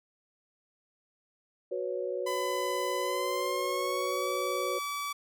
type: chord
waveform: sine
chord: F# suspended fourth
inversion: none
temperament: equal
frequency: 370 / 493.9 / 554.4 Hz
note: F#4 / B4 / C#5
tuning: 0 / 0 / 0 cents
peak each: -35 dBFS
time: 1.71-4.79 s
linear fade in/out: 10 ms
type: tone with pitch glide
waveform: sawtooth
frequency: 1006 to 1148.9 Hz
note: B5 to D6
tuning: +32 to -38 cents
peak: -29 dBFS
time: 2.26-5.13 s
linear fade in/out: 10 ms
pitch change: +230 cents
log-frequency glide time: 3-4.3 s
effects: none